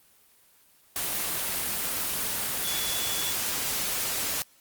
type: tone in noise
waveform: sine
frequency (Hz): 3427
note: A7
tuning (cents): -46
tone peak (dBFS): -34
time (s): 2.64-3.32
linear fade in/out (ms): 0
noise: white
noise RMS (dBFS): -29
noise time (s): 0.96-4.42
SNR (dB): -8
effects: white hiss -60 dBFS RMS until 4.6 s + Opus 24 kbps